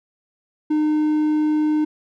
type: tone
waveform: triangle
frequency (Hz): 305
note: D#4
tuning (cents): -34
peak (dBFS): -14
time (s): 0.7-1.85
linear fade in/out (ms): 10
effects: none